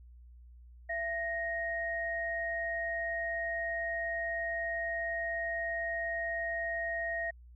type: tone pair together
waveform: sine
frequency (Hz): 671 / 1868.5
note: E5 / A#6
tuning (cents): +31 / +4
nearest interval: octave + tritone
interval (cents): 1773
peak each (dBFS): -36 / -34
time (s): 0.89-7.31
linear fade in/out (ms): 10
effects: added 60 Hz sine -51 dBFS peak until 7.55 s